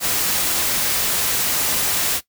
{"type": "noise", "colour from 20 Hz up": "white", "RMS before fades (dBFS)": -20, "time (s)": [0, 2.21], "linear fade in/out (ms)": 50, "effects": ["noise-tail reverb RT60 0.1 s tail -17 dB re dry"]}